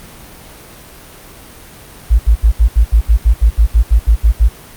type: tone bursts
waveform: sine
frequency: 55 Hz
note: A1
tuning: in tune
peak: -4 dBFS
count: 15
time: 2.1-4.489 s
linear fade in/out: 20 ms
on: 93 ms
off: 71 ms
effects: pink hiss -36 dBFS RMS until 4.76 s + Opus 32 kbps